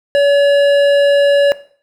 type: tone with hard clipping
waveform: triangle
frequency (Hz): 568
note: C#5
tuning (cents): +42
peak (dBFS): -10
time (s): 0.15-1.52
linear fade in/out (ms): 0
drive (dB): 15
effects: noise-tail reverb RT60 0.5 s tail -17 dB re dry